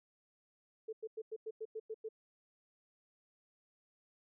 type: tone bursts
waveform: sine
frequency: 440 Hz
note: A4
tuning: in tune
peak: -39 dBFS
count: 9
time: 0.88-2.089 s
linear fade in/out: 10 ms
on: 49 ms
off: 96 ms
effects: none